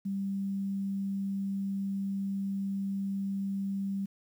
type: tone with quantisation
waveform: sine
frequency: 196.3 Hz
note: G3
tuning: 3 cents sharp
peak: -30 dBFS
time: 0.05-4.06 s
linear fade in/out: 10 ms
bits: 10
effects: none